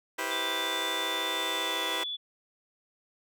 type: chord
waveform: 10% pulse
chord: C major seventh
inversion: first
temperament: just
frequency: 327 / 392.4 / 490.5 / 523.3 Hz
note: E4 / G4 / B4 / C5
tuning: -14 / +2 / -12 / 0 cents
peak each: -29 dBFS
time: 0.18-2.04 s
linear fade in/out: 10 ms
type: tone with pitch glide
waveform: sine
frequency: 3524 to 3444 Hz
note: A7 to A7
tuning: +2 to -38 cents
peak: -32 dBFS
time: 0.3-2.17 s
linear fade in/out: 20 ms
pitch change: -40 cents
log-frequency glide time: 1.44-1.93 s
effects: none